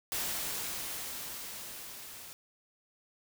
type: noise with level ramp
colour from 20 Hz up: white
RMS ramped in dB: -34 to -48 dBFS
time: 0.12-2.33 s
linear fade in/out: 0 ms
effects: none